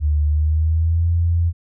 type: tone with pitch glide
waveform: sine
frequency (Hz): 74.7 to 84.82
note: D2 to E2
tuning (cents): +30 to +50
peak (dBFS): -14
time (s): 0-1.53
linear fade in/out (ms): 50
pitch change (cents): +220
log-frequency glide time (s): 0.27-1.08
effects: none